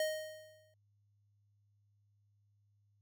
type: tone with exponential decay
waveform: square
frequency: 622.3 Hz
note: D#5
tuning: in tune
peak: -31 dBFS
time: 0-0.74 s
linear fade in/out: 2 ms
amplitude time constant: 160 ms
effects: added 102 Hz sine -70 dBFS peak until 3.01 s